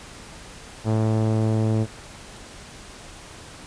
sawtooth tone with low-pass filter sweep, 110 Hz, A2, in tune, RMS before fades -21 dBFS, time 0.84-1.87 s, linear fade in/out 50 ms, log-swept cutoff 800 to 520 Hz, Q 0.91, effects pink hiss -42 dBFS RMS until 3.66 s + resampled to 22050 Hz

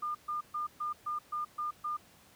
sine tone bursts, 1208 Hz, D6, 48 cents sharp, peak -32 dBFS, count 8, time 0.02-1.97 s, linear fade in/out 10 ms, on 130 ms, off 130 ms, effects pink hiss -60 dBFS RMS until 2.35 s + high-pass 80 Hz 12 dB/octave

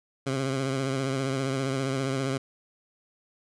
15% pulse tone with vibrato, 134.1 Hz, C3, 43 cents sharp, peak -20 dBFS, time 0.26-2.38 s, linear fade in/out 10 ms, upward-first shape triangle, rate 15 Hz, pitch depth 58 cents each way, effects resampled to 22050 Hz

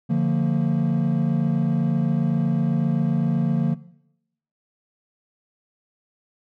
triangle chord, Bb major, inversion first, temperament equal with one note detuned, 146.83 / 174.61 / 228.9 Hz, D3 / F3 / Bb3, 0 / 0 / -31 cents, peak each -20 dBFS, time 0.09-3.75 s, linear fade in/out 20 ms, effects noise-tail reverb RT60 0.8 s tail -19 dB re dry + tanh soft clip ceiling -10 dBFS

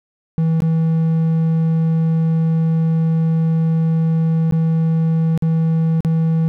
triangle tone with dropouts, 162.2 Hz, E3, 28 cents flat, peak -11 dBFS, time 0.38-6.48 s, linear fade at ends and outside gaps 0 ms, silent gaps 0.604-0.621 / 4.51-4.523 / 5.376-5.423 / 6.006-6.048 s, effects none

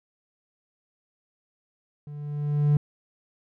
triangle tone with level ramp, 146.83 Hz, D3, in tune, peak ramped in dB -35 to -13 dBFS, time 2.07-2.77 s, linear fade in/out 2 ms, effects tanh soft clip ceiling -9 dBFS

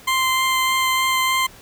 20% pulse tone with vibrato, 1044 Hz, C6, 4 cents flat, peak -12 dBFS, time 0.07-1.47 s, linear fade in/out 10 ms, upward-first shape sine, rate 3.3 Hz, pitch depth 8 cents each way, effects pink hiss -45 dBFS RMS until 1.61 s

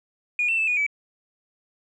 sine tone with pitch steps, 2444 / 2683 / 2631 / 2459 / 2295 Hz, D#7 / E7 / E7 / D#7 / D7, -32 / +30 / -4 / -21 / -40 cents, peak -19 dBFS, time 0.39-0.865 s, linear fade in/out 2 ms, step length 95 ms, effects tanh soft clip ceiling -15 dBFS

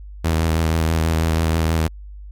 sawtooth tone with vibrato, 80.9 Hz, E2, 32 cents flat, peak -12 dBFS, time 0.24-1.88 s, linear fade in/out 10 ms, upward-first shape triangle, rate 6.2 Hz, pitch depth 35 cents each way, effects added 50 Hz sine -33 dBFS peak until 2.31 s + MP3 96 kbps

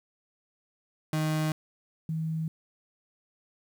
35% pulse / sine tone pair in turn, 155.56 / 160.03 Hz, D#3 / D#3, 0 / +49 cents, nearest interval unison, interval 49 cents, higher second, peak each -24 / -28 dBFS, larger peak first, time 1.13-1.52 / 2.09-2.48 s, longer neither, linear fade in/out 2 ms, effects 10-bit

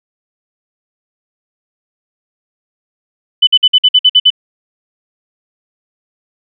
sine tone bursts, 3000 Hz, F#7, 23 cents sharp, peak -3 dBFS, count 9, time 3.42-4.304 s, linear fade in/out 10 ms, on 52 ms, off 52 ms, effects none

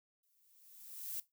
violet noise with exponential growth, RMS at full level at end -39 dBFS, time 0.23-1.2 s, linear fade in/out 5 ms, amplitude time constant 210 ms, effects noise-tail reverb RT60 0.2 s tail -18 dB re dry

